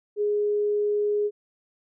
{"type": "tone", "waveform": "sine", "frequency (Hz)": 415.3, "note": "G#4", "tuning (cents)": 0, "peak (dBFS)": -21, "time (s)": [0.16, 1.31], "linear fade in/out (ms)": 50, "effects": []}